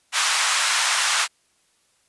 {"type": "band-pass noise", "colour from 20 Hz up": "pink", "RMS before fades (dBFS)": -21, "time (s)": [0.12, 1.28], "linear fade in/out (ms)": 50, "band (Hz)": [1000, 9800], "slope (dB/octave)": 24, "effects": ["white hiss -64 dBFS RMS until 2.08 s", "resampled to 24000 Hz"]}